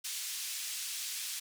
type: band-pass noise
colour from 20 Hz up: white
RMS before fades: -39 dBFS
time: 0.04-1.4 s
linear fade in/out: 10 ms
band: 2700 to 9400 Hz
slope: 12 dB/octave
effects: none